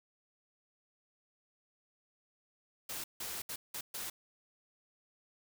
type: noise bursts at uneven times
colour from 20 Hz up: white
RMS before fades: -41 dBFS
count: 5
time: 2.89-3.04 / 3.2-3.42 / 3.49-3.56 / 3.74-3.81 / 3.94-4.1 s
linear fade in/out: 5 ms
effects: none